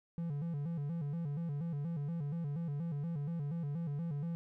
triangle tone with vibrato, 155.56 Hz, D#3, in tune, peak -33 dBFS, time 0.18-4.35 s, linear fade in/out 0 ms, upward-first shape square, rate 4.2 Hz, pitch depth 140 cents each way, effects none

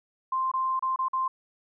sine tone with dropouts, 1046.5 Hz, C6, in tune, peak -24 dBFS, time 0.32-1.28 s, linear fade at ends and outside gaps 5 ms, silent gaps 0.516-0.537 / 0.794-0.824 / 0.961-0.989 / 1.084-1.132 s, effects none

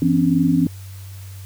sine tone cluster, 167.4 / 257.9 / 280.8 Hz, E3 / C4 / C#4, +27 / -25 / +22 cents, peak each -18 dBFS, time 0.02-0.67 s, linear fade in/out 2 ms, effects added 96 Hz sine -33 dBFS peak until 1.45 s + white hiss -46 dBFS RMS until 1.45 s

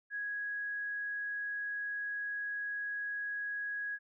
sine tone, 1661.2 Hz, G#6, in tune, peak -35 dBFS, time 0.1-3.99 s, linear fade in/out 50 ms, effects none

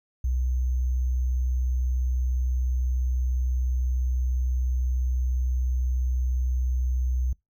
sine tone with sample-and-hold, 63 Hz, B1, 35 cents sharp, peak -22 dBFS, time 0.24-7.33 s, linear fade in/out 5 ms, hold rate 6300 Hz, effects noise-tail reverb RT60 0.2 s tail -26 dB re dry

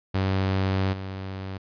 sawtooth tone with level steps, 95.6 Hz, G2, 43 cents flat, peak -18 / -28 dBFS, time 0.14-1.58 s, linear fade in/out 10 ms, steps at 0.92 s, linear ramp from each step 20 ms, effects resampled to 11025 Hz

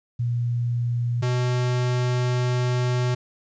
sine / square tone pair in turn, 119.8 / 124.28 Hz, A#2 / B2, +48 / +11 cents, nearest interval minor second, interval 63 cents, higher second, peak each -21 dBFS, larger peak neither, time 0.19-1.22 / 1.22-3.15 s, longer second, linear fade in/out 10 ms, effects resampled to 16000 Hz + 10-bit

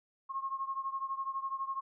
sine beating tone pair, 1076 / 1088 Hz, C6 / C#6, +48 / -33 cents, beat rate 12 Hz, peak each -36 / -39 dBFS, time 0.29-1.81 s, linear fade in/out 20 ms, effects none

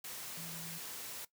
sine tone in noise, 165.9 Hz, E3, 11 cents sharp, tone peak -48 dBFS, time 0.37-0.78 s, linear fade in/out 5 ms, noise white, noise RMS -45 dBFS, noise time 0.04-1.25 s, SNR -6 dB, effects noise-tail reverb RT60 0.1 s tail -17 dB re dry + high-pass 100 Hz 12 dB/octave

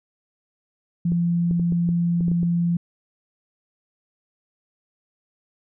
sine tone, 171.6 Hz, F3, 30 cents flat, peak -18 dBFS, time 1.05-2.77 s, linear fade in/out 5 ms
clicks, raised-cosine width 3 ms, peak -19 dBFS, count 9, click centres 1.12 / 1.511 / 1.597 / 1.723 / 1.89 / 2.208 / 2.282 / 2.316 / 2.431 s
effects none

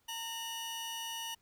sawtooth tone pair together, 915.5 / 2925 Hz, A#5 / F#7, -32 / -21 cents, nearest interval octave + minor sixth, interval 2011 cents, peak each -39 / -37 dBFS, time 0.08-1.35 s, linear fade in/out 10 ms, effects pink hiss -73 dBFS RMS until 1.41 s

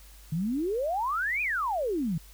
sine exponential two-way sweep, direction up then down, 149.7 to 2534 to 149.7 Hz, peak -26 dBFS, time 0.32-2.18 s, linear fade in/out 5 ms, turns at 1.42 s, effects added 50 Hz sine -49 dBFS peak until 2.33 s + white hiss -55 dBFS RMS until 2.33 s

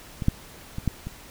clicks, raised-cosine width 5 ms, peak -17 / -6 / -18 / -10 / -20 dBFS, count 5, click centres 0.222 / 0.284 / 0.784 / 0.877 / 1.07 s, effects pink hiss -46 dBFS RMS until 1.3 s

